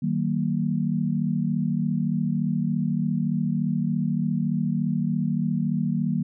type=chord; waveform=sine; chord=D# minor; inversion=none; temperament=equal with one note detuned; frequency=155.56 / 189.76 / 233.1 Hz; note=D#3 / F#3 / A#3; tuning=0 / +44 / 0 cents; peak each=-26 dBFS; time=0.02-6.23 s; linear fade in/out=10 ms; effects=none